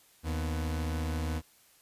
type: tone pair together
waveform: 40% pulse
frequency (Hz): 78.57 / 249.7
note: D#2 / B3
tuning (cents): +17 / +19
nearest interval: octave + minor sixth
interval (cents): 2002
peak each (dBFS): -30 / -39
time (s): 0.23-1.42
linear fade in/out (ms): 50
effects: white hiss -62 dBFS RMS until 1.81 s + resampled to 32000 Hz